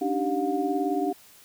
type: tone cluster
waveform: sine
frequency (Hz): 283.9 / 302.5 / 388.6 / 717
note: C#4 / D#4 / G4 / F5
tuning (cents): +41 / -49 / -15 / +45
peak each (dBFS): -29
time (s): 0.01-1.13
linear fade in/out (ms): 10
effects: white hiss -53 dBFS RMS until 1.44 s